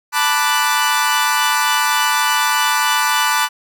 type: chord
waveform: sawtooth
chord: B minor seventh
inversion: third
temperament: equal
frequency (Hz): 880 / 987.8 / 1174.7 / 1480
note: A5 / B5 / D6 / F#6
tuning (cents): 0 / 0 / 0 / 0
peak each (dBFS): -16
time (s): 0.12-3.49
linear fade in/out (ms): 50
effects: none